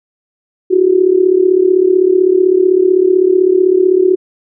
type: tone with amplitude modulation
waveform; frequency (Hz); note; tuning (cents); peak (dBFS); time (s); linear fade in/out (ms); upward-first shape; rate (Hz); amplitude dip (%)
sine; 370; F#4; 0; -3; 0.7-4.16; 20; sine; 35.8; 80
effects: none